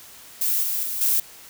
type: noise with level steps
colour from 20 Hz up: violet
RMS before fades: -22 / -25 / -28 / -20 dBFS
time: 0.41-1.2 s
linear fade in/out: 5 ms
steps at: 0.63 / 0.83 / 1.01 s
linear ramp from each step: 5 ms
effects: white hiss -45 dBFS RMS until 1.49 s